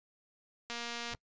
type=click train; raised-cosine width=0.2 ms; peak=-23 dBFS; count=104; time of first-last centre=0.7-1.136 s; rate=236 Hz
type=noise with exponential growth; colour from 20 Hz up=brown; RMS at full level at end=-37 dBFS; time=1.07-1.15 s; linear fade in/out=0 ms; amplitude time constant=16 ms
effects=noise-tail reverb RT60 0.1 s tail -25 dB re dry + resampled to 16000 Hz